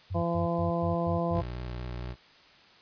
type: tone bursts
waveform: sine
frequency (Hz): 93.5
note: F#2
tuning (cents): +19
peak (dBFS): -30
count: 6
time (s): 0.1-1.43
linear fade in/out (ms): 20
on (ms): 130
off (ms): 110
type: harmonic tone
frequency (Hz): 170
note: F3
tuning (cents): -46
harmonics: 1 / 2 / 3 / 4 / 5 / 6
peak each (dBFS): -30 / -35 / -33 / -32 / -41 / -37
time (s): 0.14-1.42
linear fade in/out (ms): 20
type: tone with vibrato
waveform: 25% pulse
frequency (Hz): 61.1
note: B1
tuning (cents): -18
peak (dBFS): -31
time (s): 1.32-2.16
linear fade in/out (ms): 50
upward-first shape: square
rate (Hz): 4.3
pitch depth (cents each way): 16
effects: white hiss -56 dBFS RMS until 2.81 s + resampled to 11025 Hz